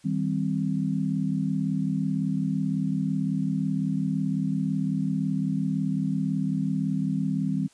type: chord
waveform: sine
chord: C minor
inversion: first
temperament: equal with one note detuned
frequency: 157.92 / 196 / 261.6 Hz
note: Eb3 / G3 / C4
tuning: +26 / 0 / 0 cents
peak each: -28 / -27 / -29 dBFS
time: 0.04-7.68 s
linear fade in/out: 20 ms
effects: white hiss -59 dBFS RMS until 7.73 s + resampled to 22050 Hz